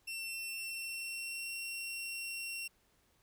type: tone with pitch glide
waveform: sawtooth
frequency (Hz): 2701 to 2732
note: E7 to F7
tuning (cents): +42 to -39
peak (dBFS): -36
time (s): 0.07-2.68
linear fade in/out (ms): 10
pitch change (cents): +19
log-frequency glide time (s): 0.62-1.53
effects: pink hiss -72 dBFS RMS until 3.22 s